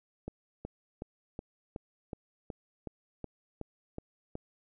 click train, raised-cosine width 2 ms, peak -25 dBFS, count 12, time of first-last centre 0.28-4.354 s, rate 2.7 Hz, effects none

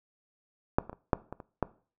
clicks, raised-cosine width 1 ms, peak -8 / -25 / -29 / -8 / -24 / -29 / -12 dBFS, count 7, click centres 0.785 / 0.896 / 0.93 / 1.132 / 1.326 / 1.402 / 1.627 s, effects noise-tail reverb RT60 0.4 s tail -19 dB re dry

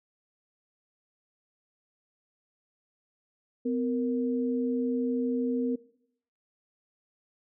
sine tone pair together, 253.2 / 466.2 Hz, B3 / A#4, +43 / 0 cents, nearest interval major seventh, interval 1057 cents, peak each -27 / -31 dBFS, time 3.65-5.76 s, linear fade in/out 10 ms, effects noise-tail reverb RT60 0.7 s tail -20 dB re dry

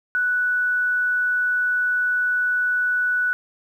sine tone, 1480 Hz, F#6, in tune, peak -18 dBFS, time 0.15-3.33 s, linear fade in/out 0 ms, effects 9-bit

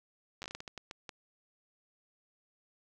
slowing click train, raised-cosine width 0.2 ms, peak -25 dBFS, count 12, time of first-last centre 0.42-1.092 s, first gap 9 ms, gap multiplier 1.35, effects none

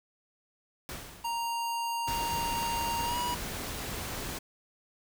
pink noise with exponential decay, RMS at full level -38 dBFS, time 0.89-1.81 s, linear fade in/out 0 ms, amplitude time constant 200 ms
square tone with pitch glide, 932.3 to 970.8 Hz, A#5 to B5, 0 to -30 cents, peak -31 dBFS, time 1.24-3.35 s, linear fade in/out 10 ms, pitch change +70 cents, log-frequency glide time 3.03-3.18 s
pink noise, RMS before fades -37 dBFS, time 2.07-4.39 s, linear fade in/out 10 ms
effects none

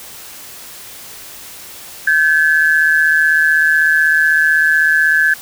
sine tone pair together, 1551 / 1707 Hz, G6 / G#6, -19 / +47 cents, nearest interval major second, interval 166 cents, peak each -12 dBFS, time 2.07-5.34 s, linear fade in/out 5 ms, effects white hiss -34 dBFS RMS until 5.41 s

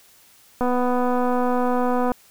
click train, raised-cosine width 1 ms, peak -10 dBFS, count 375, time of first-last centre 0.61-2.118 s, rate 248 Hz, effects white hiss -53 dBFS RMS until 2.3 s

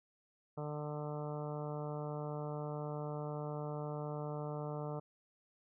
harmonic tone with a mistuned harmonic, 149.2 Hz, D3, 28 cents sharp, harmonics 1 / 2 / 3 / 4 / 5 / 6 / 7 / 8 / 9, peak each -41 / -49 / -45 / -46 / -50 / -52 / -55 / -54 / -57 dBFS, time 0.57-5 s, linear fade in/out 10 ms, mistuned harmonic 9, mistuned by -36 cents, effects none

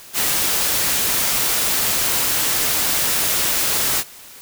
white noise, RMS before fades -19 dBFS, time 0.13-4.04 s, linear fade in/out 50 ms, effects white hiss -41 dBFS RMS until 4.41 s

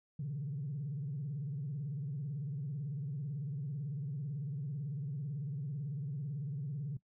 sine tone with vibrato, 142 Hz, C#3, 42 cents sharp, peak -35 dBFS, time 0.19-6.97 s, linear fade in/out 5 ms, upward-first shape sine, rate 18 Hz, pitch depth 180 cents each way, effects noise-tail reverb RT60 0.1 s tail -18 dB re dry + tanh soft clip ceiling -32 dBFS

